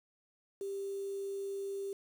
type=tone with quantisation; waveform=sine; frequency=394.6 Hz; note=G4; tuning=11 cents sharp; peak=-36 dBFS; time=0.61-1.93 s; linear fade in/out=2 ms; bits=9; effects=none